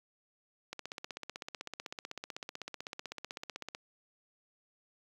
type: click train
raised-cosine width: 0.2 ms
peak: -23 dBFS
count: 49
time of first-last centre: 0.73-3.749 s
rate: 15.9 Hz
effects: high-pass 200 Hz 12 dB/octave + 9-bit